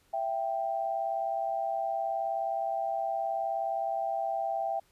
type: tone pair together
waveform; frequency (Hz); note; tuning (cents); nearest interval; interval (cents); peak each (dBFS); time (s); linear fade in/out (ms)
sine; 664.8 / 784; E5 / G5; +15 / 0; minor third; 285; -32 / -31; 0.13-4.8; 10
effects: pink hiss -67 dBFS RMS until 4.91 s + resampled to 32000 Hz